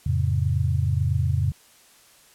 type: chord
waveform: sine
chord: F augmented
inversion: none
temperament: just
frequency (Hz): 87.31 / 109.13 / 136.42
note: F2 / A2 / C#3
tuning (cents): 0 / -14 / -27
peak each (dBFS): -23 / -25 / -24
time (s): 0.06-1.52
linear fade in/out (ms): 5
effects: white hiss -54 dBFS RMS until 2.34 s + low-pass 12000 Hz 12 dB/octave